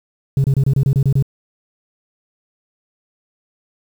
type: tone bursts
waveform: sine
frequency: 136.3 Hz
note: C#3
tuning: 29 cents flat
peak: -8 dBFS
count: 9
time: 0.37-1.225 s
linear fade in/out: 2 ms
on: 71 ms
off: 27 ms
effects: tanh soft clip ceiling -10 dBFS + 7-bit